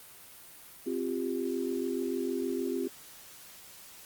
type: chord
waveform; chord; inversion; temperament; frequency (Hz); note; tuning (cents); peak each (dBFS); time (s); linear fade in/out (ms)
sine; C suspended fourth; none; equal with one note detuned; 261.6 / 349.2 / 395.9; C4 / F4 / G4; 0 / 0 / +17; -34; 0.86-2.88; 10
effects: white hiss -51 dBFS RMS until 4.05 s + Opus 32 kbps